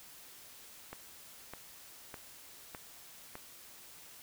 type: click train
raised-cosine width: 0.5 ms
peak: -28 dBFS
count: 5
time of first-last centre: 0.93-3.354 s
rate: 1.65 Hz
effects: white hiss -54 dBFS RMS until 4.22 s